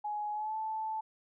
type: tone with pitch glide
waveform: sine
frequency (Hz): 838 to 875.6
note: G#5 to A5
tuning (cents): +15 to -9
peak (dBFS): -33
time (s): 0.04-1.01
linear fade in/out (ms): 10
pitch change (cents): +76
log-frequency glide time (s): 0.32-0.56
effects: none